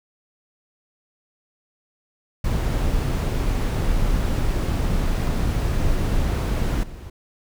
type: noise with level steps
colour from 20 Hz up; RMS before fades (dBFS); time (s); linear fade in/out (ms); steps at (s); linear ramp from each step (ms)
brown; -21 / -36; 2.44-7.1; 5; 6.83; 5
effects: none